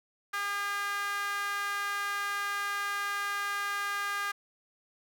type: tone with high-pass filter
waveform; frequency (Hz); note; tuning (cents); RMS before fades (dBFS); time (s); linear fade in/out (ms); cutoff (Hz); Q
sawtooth; 404.3; G#4; -46; -33; 0.33-4.32; 10; 1400; 5.5
effects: none